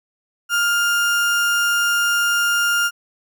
35% pulse tone, 1406 Hz, F6, 11 cents sharp, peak -14 dBFS, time 0.49-2.91 s, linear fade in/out 50 ms, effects none

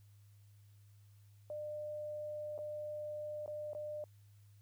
sine tone with dropouts, 601 Hz, D5, 40 cents sharp, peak -40 dBFS, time 1.5-4.04 s, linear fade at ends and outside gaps 1 ms, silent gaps 2.579-2.588 / 3.461-3.478 / 3.733-3.749 s, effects added 102 Hz sine -59 dBFS peak until 4.61 s + white hiss -75 dBFS RMS until 4.61 s

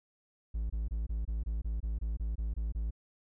triangle tone bursts, 54.8 Hz, A1, 6 cents flat, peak -29 dBFS, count 13, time 0.54-2.908 s, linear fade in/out 10 ms, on 160 ms, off 24 ms, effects none

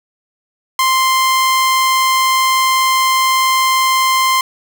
sawtooth tone, 1046.5 Hz, C6, in tune, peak -7 dBFS, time 0.79-4.41 s, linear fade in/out 2 ms, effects none

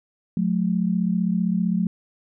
sine tone pair together, 179.85 / 215.3 Hz, F#3 / A3, -49 / -37 cents, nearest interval minor third, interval 312 cents, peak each -21 / -23 dBFS, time 0.37-1.87 s, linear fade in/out 2 ms, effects none

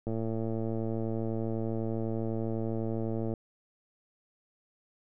click train, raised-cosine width 2 ms, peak -21 dBFS, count 367, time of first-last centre 0.07-3.338 s, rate 112 Hz, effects none

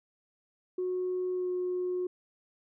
sine tone with pitch glide, 365.8 to 362.2 Hz, F#4 to F#4, -20 to -37 cents, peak -28 dBFS, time 0.78-2.07 s, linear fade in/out 5 ms, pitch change -17 cents, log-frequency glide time 1.33-1.49 s, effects tanh soft clip ceiling -25 dBFS

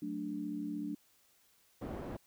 sine chord, D major, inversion first, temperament equal with one note detuned, 183.93 / 220 / 293.7 Hz, F#3 / A3 / D4, -10 / 0 / 0 cents, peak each -44 / -42 / -38 dBFS, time 0.02-0.95 s, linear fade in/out 5 ms
white low-pass noise, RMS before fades -42 dBFS, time 1.81-2.17 s, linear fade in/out 10 ms, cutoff 470 Hz, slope 12 dB/octave
effects white hiss -69 dBFS RMS until 2.26 s

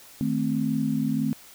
sine chord, A diminished, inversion second, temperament equal, 155.56 / 220 / 261.6 Hz, Eb3 / A3 / C4, 0 / 0 / 0 cents, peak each -29 / -26 / -26 dBFS, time 0.21-1.33 s, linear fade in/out 0 ms, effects white hiss -49 dBFS RMS until 1.54 s

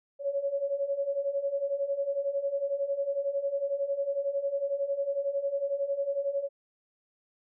sine beating tone pair, 551 / 562 Hz, C#5 / C#5, -11 / +24 cents, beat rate 11 Hz, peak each -33 / -29 dBFS, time 0.19-6.49 s, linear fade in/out 50 ms, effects none

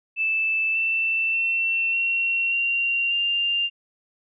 sine tone with pitch steps, 2637 / 2668 / 2699 / 2730 / 2762 / 2794 Hz, E7 / E7 / E7 / F7 / F7 / F7, 0 / +20 / +40 / -40 / -20 / 0 cents, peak -20 dBFS, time 0.16-3.7 s, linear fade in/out 50 ms, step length 590 ms, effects none

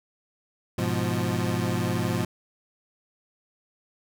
25% pulse chord, F diminished, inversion first, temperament equal, 103.83 / 123.47 / 174.61 Hz, Ab2 / Cb3 / F3, 0 / 0 / 0 cents, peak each -25 dBFS, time 0.78-2.25 s, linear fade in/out 5 ms, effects none

